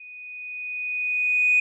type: tone with level ramp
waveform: sine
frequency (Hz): 2483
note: D#7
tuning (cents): -4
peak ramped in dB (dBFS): -40 to -14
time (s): 0-1.6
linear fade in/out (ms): 5
effects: tanh soft clip ceiling -10 dBFS